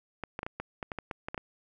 clicks, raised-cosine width 0.5 ms, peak -20 dBFS, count 12, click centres 0.237 / 0.391 / 0.431 / 0.465 / 0.6 / 0.828 / 0.918 / 0.987 / 1.112 / 1.285 / 1.345 / 1.378 s, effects none

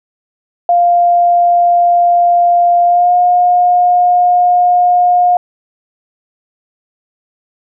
sine tone with pitch glide, 698.5 to 714 Hz, F5 to F5, 0 to +38 cents, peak -6 dBFS, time 0.69-5.37 s, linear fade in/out 2 ms, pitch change +38 cents, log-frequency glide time 2.85-3.14 s, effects none

